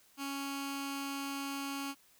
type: tone with notch filter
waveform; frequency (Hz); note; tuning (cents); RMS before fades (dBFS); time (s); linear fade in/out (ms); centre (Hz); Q
15% pulse; 277.2; C#4; 0; -39; 0.17-1.95; 50; 590; 0.77
effects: white hiss -65 dBFS RMS until 2.19 s